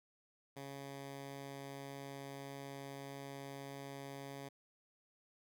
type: tone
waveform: 10% pulse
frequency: 138.59 Hz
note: C#3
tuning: in tune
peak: -38 dBFS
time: 0.56-4.49 s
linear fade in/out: 10 ms
effects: none